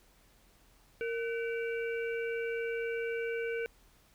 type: harmonic tone with a mistuned harmonic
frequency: 462 Hz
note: A#4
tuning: 16 cents flat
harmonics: 1 / 3 / 5 / 6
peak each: -33 / -41 / -42 / -50 dBFS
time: 1.01-3.66 s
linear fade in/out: 0 ms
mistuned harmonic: 3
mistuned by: +150 cents
effects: added 42 Hz sine -65 dBFS peak until 4.14 s + pink hiss -65 dBFS RMS until 4.14 s